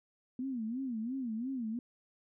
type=tone with vibrato; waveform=sine; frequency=242.5 Hz; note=B3; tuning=31 cents flat; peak=-34 dBFS; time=0.39-1.79 s; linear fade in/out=2 ms; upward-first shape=sine; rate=2.9 Hz; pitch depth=190 cents each way; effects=none